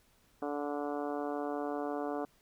harmonic tone, 145.4 Hz, D3, 17 cents flat, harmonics 2 / 3 / 4 / 5 / 6 / 7 / 8 / 9 / 10, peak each -38 / -39 / -41 / -40 / -48 / -48 / -47 / -53 / -52 dBFS, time 0.42-2.25 s, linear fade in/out 2 ms, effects pink hiss -68 dBFS RMS until 2.41 s

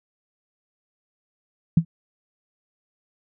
sine tone with exponential decay, 164.81 Hz, E3, in tune, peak -8 dBFS, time 1.77-1.85 s, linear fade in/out 5 ms, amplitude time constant 17 ms, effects none

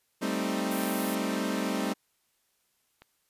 sawtooth chord, A half-diminished seventh, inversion third, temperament equal, 196 / 220 / 261.6 / 311.1 Hz, G3 / A3 / C4 / Eb4, 0 / 0 / 0 / 0 cents, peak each -29 / -30 / -29 / -31 dBFS, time 0.21-1.94 s, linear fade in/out 20 ms
pink high-pass noise, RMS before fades -38 dBFS, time 0.71-1.15 s, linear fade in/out 2 ms, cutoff 10000 Hz, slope 24 dB/octave
click, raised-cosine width 0.3 ms, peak -33 dBFS, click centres 3.02 s
effects white hiss -73 dBFS RMS until 3.29 s + resampled to 32000 Hz

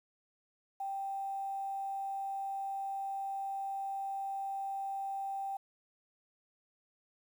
sine tone with quantisation, 784 Hz, G5, in tune, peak -35 dBFS, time 0.8-5.57 s, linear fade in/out 5 ms, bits 10, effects none

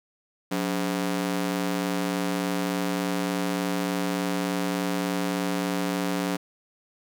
sawtooth ring-modulated tone, 233.1 Hz, A#3, in tune, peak -18 dBFS, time 0.51-6.37 s, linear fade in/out 10 ms, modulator 51.7 Hz, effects none

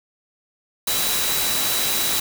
sine tone in noise, 3923 Hz, B7, 12 cents flat, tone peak -27 dBFS, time 0.87-2.2 s, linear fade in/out 5 ms, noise white, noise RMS -22 dBFS, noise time 0.87-2.2 s, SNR -8 dB, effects none

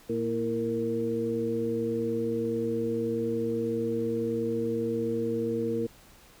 harmonic tone with a mistuned harmonic, 115.6 Hz, A#2, 14 cents flat, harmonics 1 / 2 / 3 / 4, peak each -38 / -32 / -33 / -29 dBFS, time 0.09-5.87 s, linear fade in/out 10 ms, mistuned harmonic 3, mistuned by -71 cents, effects pink hiss -55 dBFS RMS until 6.4 s

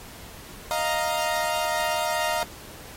sawtooth chord, Eb suspended second, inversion none, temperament equal, 622.3 / 698.5 / 932.3 Hz, Eb5 / F5 / Bb5, 0 / 0 / 0 cents, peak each -24 dBFS, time 0.71-2.43 s, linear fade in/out 0 ms, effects pink hiss -44 dBFS RMS until 2.96 s + AAC 48 kbps

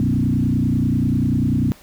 sine tone with frequency modulation, 182.8 Hz, F#3, 21 cents flat, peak -15 dBFS, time 0-1.72 s, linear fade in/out 0 ms, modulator 30.2 Hz, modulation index 3.2, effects pink hiss -47 dBFS RMS until 1.82 s

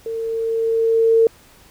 sine tone with level ramp, 453.1 Hz, A#4, 49 cents flat, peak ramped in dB -23 to -9 dBFS, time 0.06-1.27 s, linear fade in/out 2 ms, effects pink hiss -49 dBFS RMS until 1.7 s

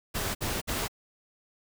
pink noise bursts, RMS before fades -31 dBFS, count 3, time 0.14-0.882 s, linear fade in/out 20 ms, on 210 ms, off 56 ms, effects none

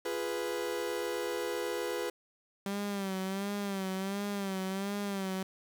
40% pulse chord, F diminished, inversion none, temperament equal with one note detuned, 347.4 / 415.3 / 493.9 Hz, F4 / Ab4 / Cb5, -9 / 0 / 0 cents, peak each -38 / -37 / -35 dBFS, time 0.05-2.1 s, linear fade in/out 5 ms
sawtooth tone with vibrato, 196 Hz, G3, in tune, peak -29 dBFS, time 2.66-5.43 s, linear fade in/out 2 ms, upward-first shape sine, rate 1.4 Hz, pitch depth 67 cents each way
effects 9-bit

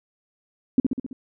sine tone with echo, 258.6 Hz, C4, 20 cents flat, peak -12 dBFS, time 0.78-0.8 s, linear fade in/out 2 ms, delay 66 ms, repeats 5, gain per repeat -4 dB, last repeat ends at 1.13 s, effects none

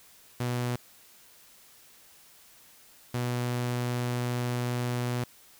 sawtooth tone bursts at uneven times, 122.4 Hz, B2, 15 cents flat, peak -24 dBFS, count 2, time 0.4-0.76 / 3.14-5.24 s, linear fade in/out 5 ms, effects white hiss -56 dBFS RMS until 5.59 s

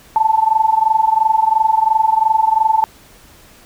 sine tone with amplitude modulation, 880 Hz, A5, in tune, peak -7 dBFS, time 0.16-2.84 s, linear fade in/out 0 ms, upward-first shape sine, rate 22.9 Hz, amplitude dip 85%, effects pink hiss -45 dBFS RMS until 3.65 s

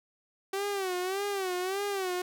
sawtooth tone with vibrato, 382.4 Hz, G4, 43 cents flat, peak -26 dBFS, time 0.53-2.22 s, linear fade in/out 5 ms, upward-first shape sine, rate 1.7 Hz, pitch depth 110 cents each way, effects none

